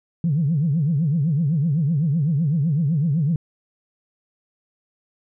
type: tone with vibrato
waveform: sine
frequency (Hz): 153.4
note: D#3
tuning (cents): -24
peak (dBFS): -16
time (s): 0.24-3.36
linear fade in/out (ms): 2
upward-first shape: triangle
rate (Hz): 7.9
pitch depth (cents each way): 270
effects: tanh soft clip ceiling -12 dBFS